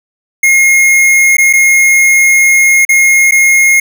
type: tone with dropouts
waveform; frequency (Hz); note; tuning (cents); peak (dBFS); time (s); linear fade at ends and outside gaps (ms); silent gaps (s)
square; 2148; C7; +45; -5; 0.43-3.8; 5; 1.369-1.382 / 1.529-1.534 / 2.851-2.89 / 3.311-3.32
effects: none